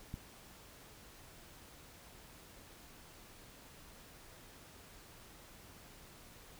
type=click; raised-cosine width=5 ms; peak=-29 dBFS; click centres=0.141 s; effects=pink hiss -57 dBFS RMS until 6.59 s